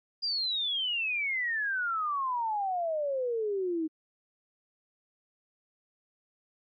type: exponential sweep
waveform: sine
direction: down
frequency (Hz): 4875 to 309.4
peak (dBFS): -28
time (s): 0.22-3.88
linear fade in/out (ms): 20
effects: AAC 48 kbps